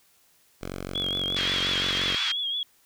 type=tone; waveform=5% pulse; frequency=46.25 Hz; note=F#1; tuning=in tune; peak=-22 dBFS; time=0.61-2.16 s; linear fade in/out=10 ms
type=tone with vibrato; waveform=sine; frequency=3322 Hz; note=G#7; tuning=in tune; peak=-26 dBFS; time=0.95-2.63 s; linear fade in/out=2 ms; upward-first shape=triangle; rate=5.7 Hz; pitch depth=70 cents each way
type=band-pass noise; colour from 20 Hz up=white; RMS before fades=-30 dBFS; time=1.36-2.32 s; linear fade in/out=5 ms; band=1200 to 4200 Hz; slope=24 dB/octave
effects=white hiss -62 dBFS RMS until 2.85 s

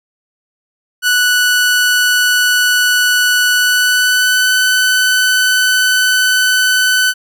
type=tone with pitch glide; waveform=sawtooth; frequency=1480 to 1505.9 Hz; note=F#6 to F#6; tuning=0 to +30 cents; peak=-6 dBFS; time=1.02-7.14 s; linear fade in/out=50 ms; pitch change=+30 cents; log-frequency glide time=3.54-4.53 s; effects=none

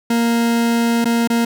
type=tone with dropouts; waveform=40% pulse; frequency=233.1 Hz; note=A#3; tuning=in tune; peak=-13 dBFS; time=0.1-1.45 s; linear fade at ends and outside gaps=5 ms; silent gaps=1.045-1.054 / 1.275-1.3 s; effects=none

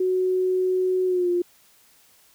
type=tone with pitch glide; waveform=sine; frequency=370 to 351.9 Hz; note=F#4 to F4; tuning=0 to +13 cents; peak=-19 dBFS; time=0-1.42 s; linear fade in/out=5 ms; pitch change=-87 cents; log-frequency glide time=1.06-1.3 s; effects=white hiss -57 dBFS RMS until 2.34 s

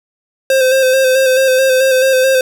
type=tone with vibrato; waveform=square; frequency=523.3 Hz; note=C5; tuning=in tune; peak=-9 dBFS; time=0.5-2.41 s; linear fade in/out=2 ms; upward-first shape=square; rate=4.6 Hz; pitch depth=27 cents each way; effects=none

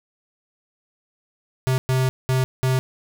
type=tone bursts at uneven times; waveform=square; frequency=130 Hz; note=C3; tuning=11 cents flat; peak=-18 dBFS; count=4; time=1.67-1.78 / 1.89-2.09 / 2.29-2.44 / 2.63-2.79 s; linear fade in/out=0 ms; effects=none

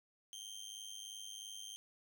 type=tone with amplitude modulation; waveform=25% pulse; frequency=3157 Hz; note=G7; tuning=12 cents sharp; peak=-40 dBFS; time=0.33-1.76 s; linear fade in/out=0 ms; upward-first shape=sine; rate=103 Hz; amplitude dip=75%; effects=none

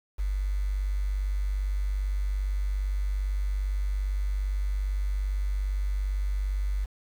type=tone with quantisation; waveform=sine; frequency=48.77 Hz; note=G1; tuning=8 cents flat; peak=-25 dBFS; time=0.18-6.86 s; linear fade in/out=20 ms; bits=8; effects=none

